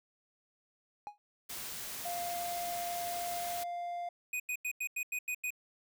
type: tone with exponential decay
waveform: triangle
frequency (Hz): 829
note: G#5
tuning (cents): -3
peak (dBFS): -34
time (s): 1.07-1.18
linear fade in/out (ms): 0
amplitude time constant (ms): 23
type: noise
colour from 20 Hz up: white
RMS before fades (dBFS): -42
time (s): 1.49-3.64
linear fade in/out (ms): 10
type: tone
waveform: triangle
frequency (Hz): 698.5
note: F5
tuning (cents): 0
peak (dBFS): -34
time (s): 2.05-4.09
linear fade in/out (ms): 5
type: tone bursts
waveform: square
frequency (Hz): 2489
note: D#7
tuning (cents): 0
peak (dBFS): -34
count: 8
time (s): 4.33-5.505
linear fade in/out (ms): 5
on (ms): 69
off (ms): 89
effects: none